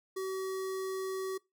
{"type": "tone with notch filter", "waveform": "square", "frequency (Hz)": 380, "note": "F#4", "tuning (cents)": 46, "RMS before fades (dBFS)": -36, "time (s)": [0.16, 1.38], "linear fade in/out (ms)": 10, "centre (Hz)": 2700, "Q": 1.4, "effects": ["noise-tail reverb RT60 0.2 s tail -22 dB re dry"]}